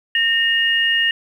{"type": "tone pair together", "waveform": "sine", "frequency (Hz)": [1836.3, 2848], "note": ["A#6", "F7"], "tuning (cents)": [-27, 33], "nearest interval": "minor sixth", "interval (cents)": 760, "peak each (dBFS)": -17, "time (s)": [0.15, 1.11], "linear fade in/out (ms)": 2, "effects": ["8-bit"]}